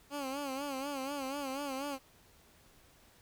15% pulse tone with vibrato, 275.6 Hz, C#4, 10 cents flat, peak -30 dBFS, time 0.1-1.99 s, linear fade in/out 50 ms, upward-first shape sine, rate 4.1 Hz, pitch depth 92 cents each way, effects pink hiss -63 dBFS RMS until 3.21 s

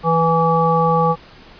harmonic tone with a mistuned harmonic, 164.3 Hz, E3, 5 cents flat, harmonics 1 / 3 / 5 / 7, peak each -18 / -18 / -18 / -18 dBFS, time 0.03-1.16 s, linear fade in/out 50 ms, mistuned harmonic 5, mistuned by +20 cents, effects pink hiss -43 dBFS RMS until 1.59 s + resampled to 11025 Hz

